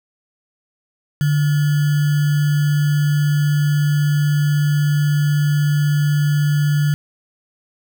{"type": "tone with sample-and-hold", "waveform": "sine", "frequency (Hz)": 147.3, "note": "D3", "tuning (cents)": 6, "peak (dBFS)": -13, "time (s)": [1.21, 6.94], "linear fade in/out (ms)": 0, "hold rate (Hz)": 1575, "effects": []}